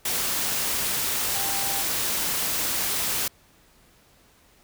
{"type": "tone in noise", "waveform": "sine", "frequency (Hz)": 790, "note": "G5", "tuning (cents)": 13, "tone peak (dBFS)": -34, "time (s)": [1.35, 1.82], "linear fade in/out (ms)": 5, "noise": "white", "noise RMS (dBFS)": -26, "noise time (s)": [0.05, 3.28], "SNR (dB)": -11, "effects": ["pink hiss -58 dBFS RMS until 4.63 s"]}